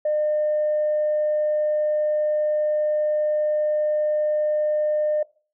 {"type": "tone", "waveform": "sine", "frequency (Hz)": 605, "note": "D#5", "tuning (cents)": -49, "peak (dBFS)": -18, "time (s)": [0.05, 5.23], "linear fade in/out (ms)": 5, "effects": ["noise-tail reverb RT60 0.4 s tail -22 dB re dry", "tanh soft clip ceiling -15 dBFS"]}